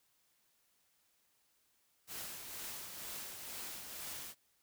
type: noise with tremolo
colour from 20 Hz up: white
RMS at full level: -44 dBFS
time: 2.07-4.35 s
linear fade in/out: 50 ms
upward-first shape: triangle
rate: 2.1 Hz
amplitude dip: 45%
effects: white hiss -75 dBFS RMS until 4.62 s